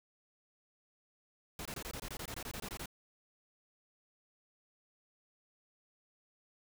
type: noise bursts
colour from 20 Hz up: pink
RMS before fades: -43 dBFS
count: 15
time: 1.59-2.858 s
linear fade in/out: 2 ms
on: 64 ms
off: 22 ms
effects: none